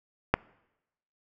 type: click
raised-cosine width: 0.5 ms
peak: -5 dBFS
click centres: 0.34 s
effects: noise-tail reverb RT60 0.9 s tail -24 dB re dry